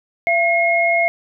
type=tone pair together; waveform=sine; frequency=679.1 / 2156 Hz; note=F5 / C#7; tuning=-49 / -49 cents; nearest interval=octave + minor sixth; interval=2000 cents; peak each=-16 dBFS; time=0.27-1.08 s; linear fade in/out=0 ms; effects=none